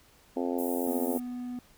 harmonic tone, 87.31 Hz, F2, in tune, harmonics 3 / 4 / 5 / 6 / 7 / 8 / 9 / 10, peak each -31 / -35 / -35 / -37 / -42 / -40 / -43 / -45 dBFS, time 0.36-1.18 s, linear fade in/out 10 ms
white high-pass noise, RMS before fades -40 dBFS, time 0.58-1.2 s, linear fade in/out 10 ms, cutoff 9800 Hz, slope 24 dB/octave
triangle tone, 246.9 Hz, B3, in tune, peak -32 dBFS, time 0.87-1.59 s, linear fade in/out 2 ms
effects pink hiss -60 dBFS RMS until 1.77 s

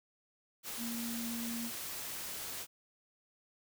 sine tone in noise, 233.1 Hz, A#3, in tune, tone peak -38 dBFS, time 0.77-1.71 s, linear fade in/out 50 ms, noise white, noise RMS -42 dBFS, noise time 0.63-2.67 s, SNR +1 dB, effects none

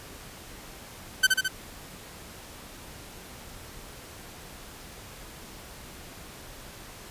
sawtooth tone with echo, 1531 Hz, G6, 41 cents flat, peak -12 dBFS, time 1.23-1.27 s, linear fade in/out 10 ms, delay 71 ms, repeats 3, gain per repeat -3 dB, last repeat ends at 1.483 s, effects pink hiss -45 dBFS RMS until 7.1 s + resampled to 32000 Hz

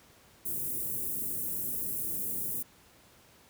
white band-stop noise, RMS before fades -34 dBFS, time 0.45-2.63 s, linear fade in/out 10 ms, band 400 to 10000 Hz, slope 24 dB/octave, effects pink hiss -59 dBFS RMS until 3.49 s + high-pass 60 Hz 12 dB/octave

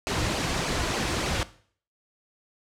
pink noise with flanger, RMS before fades -27 dBFS, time 0.07-1.43 s, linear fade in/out 0 ms, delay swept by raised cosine 0.53 to 5.13 ms, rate 3.4 Hz, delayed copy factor -0.6, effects noise-tail reverb RT60 0.5 s tail -17 dB re dry + low-pass 7000 Hz 12 dB/octave

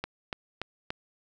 click train, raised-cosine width 0.3 ms, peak -16 dBFS, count 4, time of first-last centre 0.04-0.905 s, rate 3.47 Hz, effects none

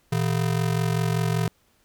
square ring-modulated tone, 140 Hz, C#3, 18 cents sharp, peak -19 dBFS, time 0.12-1.48 s, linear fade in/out 2 ms, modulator 22.6 Hz, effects pink hiss -64 dBFS RMS until 1.84 s

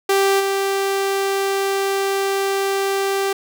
sawtooth tone with level steps, 392 Hz, G4, in tune, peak -10 / -14 dBFS, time 0.09-3.33 s, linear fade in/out 5 ms, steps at 0.39 s, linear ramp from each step 20 ms, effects none

